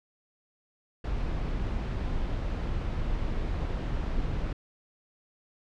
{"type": "noise", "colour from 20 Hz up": "brown", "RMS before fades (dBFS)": -30, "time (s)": [1.04, 4.53], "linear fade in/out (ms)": 5, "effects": ["low-pass 4000 Hz 12 dB/octave"]}